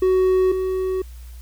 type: tone pair in turn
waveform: triangle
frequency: 373.1 / 375 Hz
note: F#4 / F#4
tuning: +14 / +23 cents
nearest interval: unison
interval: 9 cents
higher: second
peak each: -12 / -18 dBFS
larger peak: first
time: 0.02-0.52 / 0.52-1.02 s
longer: neither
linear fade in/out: 5 ms
effects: added 60 Hz sine -35 dBFS peak until 1.41 s + white hiss -52 dBFS RMS until 1.41 s